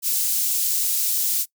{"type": "high-pass noise", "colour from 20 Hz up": "white", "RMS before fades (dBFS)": -22, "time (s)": [0.02, 1.46], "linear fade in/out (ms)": 50, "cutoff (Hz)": 5700, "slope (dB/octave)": 12, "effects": ["noise-tail reverb RT60 0.1 s tail -21 dB re dry"]}